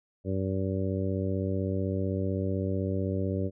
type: harmonic tone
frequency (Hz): 95.8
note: G2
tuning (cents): -39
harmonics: 1 / 2 / 3 / 4 / 5 / 6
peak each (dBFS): -30 / -33 / -35 / -36 / -37 / -38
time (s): 0.24-3.51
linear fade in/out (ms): 50
effects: none